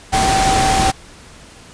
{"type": "tone in noise", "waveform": "sine", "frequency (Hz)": 771, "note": "G5", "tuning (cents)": -29, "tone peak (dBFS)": -14, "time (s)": [0.12, 0.92], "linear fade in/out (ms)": 20, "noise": "pink", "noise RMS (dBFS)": -17, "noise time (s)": [0.12, 0.92], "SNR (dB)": 0, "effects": ["pink hiss -41 dBFS RMS until 1.73 s", "resampled to 22050 Hz"]}